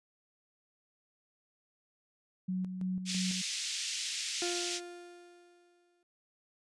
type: tone with tremolo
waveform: sine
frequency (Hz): 185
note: F#3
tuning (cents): 0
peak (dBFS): -31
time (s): 2.48-3.42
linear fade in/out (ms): 10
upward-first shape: square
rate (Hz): 3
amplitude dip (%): 50
type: band-pass noise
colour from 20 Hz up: white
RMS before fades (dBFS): -37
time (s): 3.05-4.81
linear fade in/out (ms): 50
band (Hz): 2300 to 7000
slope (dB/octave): 24
type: tone with exponential decay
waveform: 35% pulse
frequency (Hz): 350.4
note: F4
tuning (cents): +6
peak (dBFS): -31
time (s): 4.42-6.03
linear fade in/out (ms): 1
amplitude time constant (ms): 350
effects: resampled to 24000 Hz